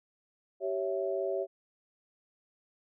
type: chord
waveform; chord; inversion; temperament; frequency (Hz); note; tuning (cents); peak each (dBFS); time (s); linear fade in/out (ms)
sine; C# diminished; second; equal with one note detuned; 387.5 / 554.4 / 659.3; G4 / C#5 / E5; -20 / 0 / 0; -33 / -34 / -35; 0.6-1.47; 50
effects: none